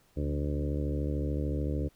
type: harmonic tone with a mistuned harmonic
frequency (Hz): 73.5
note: D2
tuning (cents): +2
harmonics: 1 / 2 / 3 / 4 / 5 / 6 / 7 / 8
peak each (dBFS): -31 / -35 / -41 / -36 / -42 / -42 / -41 / -48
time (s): 0.16-1.89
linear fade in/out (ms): 20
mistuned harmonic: 2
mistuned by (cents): -39
effects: pink hiss -66 dBFS RMS until 1.95 s